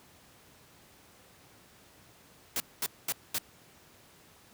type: noise bursts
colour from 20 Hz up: white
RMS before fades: -31 dBFS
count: 4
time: 2.56-3.384 s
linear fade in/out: 2 ms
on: 41 ms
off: 220 ms
effects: pink hiss -58 dBFS RMS until 4.53 s + high-pass 80 Hz 12 dB/octave